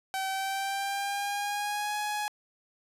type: tone with pitch glide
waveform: sawtooth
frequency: 768 to 837.5 Hz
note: G5 to G#5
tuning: -36 to +14 cents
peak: -26 dBFS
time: 0.14-2.28 s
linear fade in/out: 0 ms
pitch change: +150 cents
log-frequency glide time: 0.28-1.96 s
effects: resampled to 32000 Hz + 10-bit